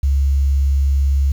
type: tone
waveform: sine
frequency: 69 Hz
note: C#2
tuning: 7 cents flat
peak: -12 dBFS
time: 0.03-1.32 s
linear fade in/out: 5 ms
effects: 7-bit